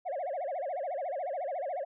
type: tone with vibrato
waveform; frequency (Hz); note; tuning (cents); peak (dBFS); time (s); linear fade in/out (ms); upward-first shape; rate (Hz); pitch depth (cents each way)
sine; 632; D#5; +27; -30; 0.05-1.85; 20; sine; 14; 290
effects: tanh soft clip ceiling -30 dBFS